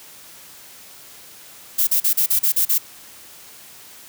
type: noise bursts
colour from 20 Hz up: violet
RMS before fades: -17 dBFS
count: 8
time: 1.78-2.783 s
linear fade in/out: 10 ms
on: 93 ms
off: 37 ms
effects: white hiss -43 dBFS RMS until 4.08 s + high-pass 60 Hz 12 dB/octave